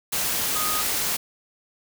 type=tone in noise; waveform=sine; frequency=1244.5 Hz; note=D#6; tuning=in tune; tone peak=-28 dBFS; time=0.55-0.82 s; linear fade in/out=10 ms; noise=white; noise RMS=-25 dBFS; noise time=0.12-1.17 s; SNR=-6 dB; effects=none